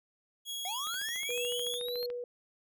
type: tone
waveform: sawtooth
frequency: 3322 Hz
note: G#7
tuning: in tune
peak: -33 dBFS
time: 0.45-1.8 s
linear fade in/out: 50 ms
type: linear sweep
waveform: square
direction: up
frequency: 698.5 to 4310 Hz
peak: -38 dBFS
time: 0.65-2.06 s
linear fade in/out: 2 ms
type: click train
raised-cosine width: 0.3 ms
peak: -32 dBFS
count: 18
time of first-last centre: 0.87-2.102 s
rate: 13.8 Hz
type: tone with tremolo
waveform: sine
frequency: 486.8 Hz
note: B4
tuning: 25 cents flat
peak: -33 dBFS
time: 1.29-2.24 s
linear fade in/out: 2 ms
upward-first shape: triangle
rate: 1.7 Hz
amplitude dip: 45%
effects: none